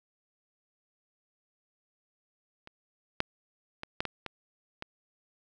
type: clicks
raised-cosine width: 0.3 ms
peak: -30 / -10 / -21 / -13 / -17 / -20 / -21 dBFS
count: 7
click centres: 2.674 / 3.204 / 3.834 / 4.005 / 4.053 / 4.263 / 4.824 s
effects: none